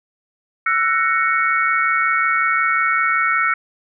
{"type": "chord", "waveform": "sine", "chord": "F# dominant seventh", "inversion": "third", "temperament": "equal with one note detuned", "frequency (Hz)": [1334.6, 1480, 1864.7, 2217], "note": ["E6", "F#6", "A#6", "C#7"], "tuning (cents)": [21, 0, 0, 0], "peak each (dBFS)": [-18, -22, -23, -20], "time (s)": [0.66, 3.54], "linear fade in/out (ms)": 5, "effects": []}